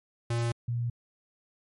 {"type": "tone pair in turn", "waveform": ["square", "sine"], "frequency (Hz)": [117.6, 119.1], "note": ["A#2", "A#2"], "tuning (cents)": [16, 38], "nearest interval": "unison", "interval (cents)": 22, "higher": "second", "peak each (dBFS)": -27, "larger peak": "neither", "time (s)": [[0.3, 0.52], [0.68, 0.9]], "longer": "neither", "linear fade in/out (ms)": 5, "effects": ["MP3 48 kbps"]}